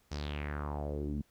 sawtooth tone with low-pass filter sweep, 73.42 Hz, D2, in tune, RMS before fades -37 dBFS, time 0.11-1.22 s, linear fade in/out 10 ms, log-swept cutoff 5800 to 210 Hz, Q 3.8, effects pink hiss -70 dBFS RMS until 1.3 s

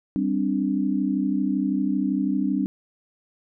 sine chord, G suspended fourth, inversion none, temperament just, 196 / 261.3 / 294 Hz, G3 / C4 / D4, 0 / -2 / +2 cents, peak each -25 dBFS, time 0.16-2.66 s, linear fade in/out 0 ms, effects none

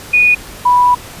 sine tone pair in turn, 2464 / 984.6 Hz, D#7 / B5, -17 / -6 cents, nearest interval octave + major third, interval 1589 cents, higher first, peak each -6 dBFS, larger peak neither, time 0.13-0.35 / 0.65-0.95 s, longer second, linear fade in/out 10 ms, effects pink hiss -32 dBFS RMS until 1.2 s + resampled to 32000 Hz

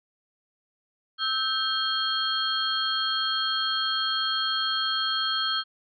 sine tone cluster, 1303 / 1557 / 3218 / 4305 Hz, E6 / G6 / G7 / C8, -20 / -12 / +45 / +49 cents, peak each -30 / -32 / -28 / -29 dBFS, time 1.18-5.64 s, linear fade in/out 50 ms, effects none

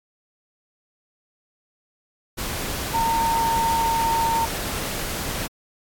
sine tone in noise, 913 Hz, A#5, 36 cents flat, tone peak -19 dBFS, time 2.93-4.46 s, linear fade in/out 20 ms, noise pink, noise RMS -28 dBFS, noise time 2.37-5.48 s, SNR +6 dB, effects AAC 64 kbps

